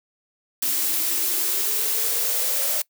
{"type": "noise with high-pass filter sweep", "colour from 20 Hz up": "blue", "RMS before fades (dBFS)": -23, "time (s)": [0.62, 2.82], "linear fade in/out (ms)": 5, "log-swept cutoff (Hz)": [270, 580], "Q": 9.9, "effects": ["noise-tail reverb RT60 0.1 s tail -22 dB re dry"]}